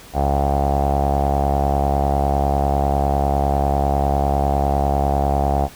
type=tone with low-pass filter; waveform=sawtooth; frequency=70 Hz; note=C#2; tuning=18 cents sharp; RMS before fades=-18 dBFS; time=0.13-5.69 s; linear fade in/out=50 ms; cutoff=740 Hz; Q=9; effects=pink hiss -42 dBFS RMS until 5.75 s